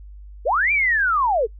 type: linear two-way sweep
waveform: sine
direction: up then down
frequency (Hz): 402.4 to 2399 to 402.4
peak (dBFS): -16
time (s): 0.45-1.47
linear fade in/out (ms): 20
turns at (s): 0.72
effects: noise-tail reverb RT60 0.1 s tail -24 dB re dry + added 50 Hz sine -37 dBFS peak until 1.59 s